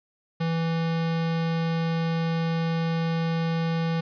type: tone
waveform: square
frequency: 164.81 Hz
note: E3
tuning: in tune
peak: -24 dBFS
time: 0.4-4.01 s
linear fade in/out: 10 ms
effects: resampled to 11025 Hz + 9-bit